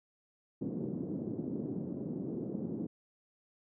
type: band-pass noise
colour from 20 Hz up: white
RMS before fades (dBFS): -38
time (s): 0.61-2.87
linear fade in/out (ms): 10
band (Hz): 140 to 340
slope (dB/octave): 24
effects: none